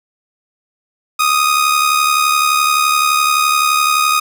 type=tone with amplitude modulation; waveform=sawtooth; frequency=1244.5 Hz; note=D#6; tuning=in tune; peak=-5 dBFS; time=1.19-4.2 s; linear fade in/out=10 ms; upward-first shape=sine; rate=71.7 Hz; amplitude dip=55%; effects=none